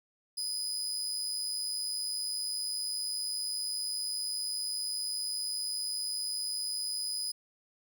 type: tone with amplitude modulation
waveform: 30% pulse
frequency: 4985 Hz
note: D#8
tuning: 2 cents sharp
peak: -27 dBFS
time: 0.37-7.32 s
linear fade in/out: 10 ms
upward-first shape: sine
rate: 100 Hz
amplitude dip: 60%
effects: none